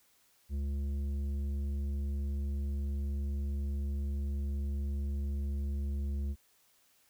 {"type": "tone with tanh clipping", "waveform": "sine", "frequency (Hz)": 70.3, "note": "C#2", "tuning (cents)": 25, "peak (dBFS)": -33, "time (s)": [0.49, 6.36], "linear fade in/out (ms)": 50, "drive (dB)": 9, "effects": ["white hiss -68 dBFS RMS until 7.09 s"]}